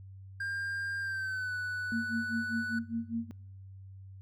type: tone with pitch glide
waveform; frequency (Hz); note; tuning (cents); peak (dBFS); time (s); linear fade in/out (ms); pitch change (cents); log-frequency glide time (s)
triangle; 1600 to 1484.3; G6 to F#6; +35 to +5; -31; 0.4-2.79; 5; -130; 1-1.54
type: tone with tremolo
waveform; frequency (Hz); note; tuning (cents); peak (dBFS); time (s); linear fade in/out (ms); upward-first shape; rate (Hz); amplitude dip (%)
sine; 230; A#3; -23; -29; 1.92-3.31; 0; sine; 5; 95
effects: noise-tail reverb RT60 1.0 s tail -26 dB re dry + added 96 Hz sine -46 dBFS peak until 4.21 s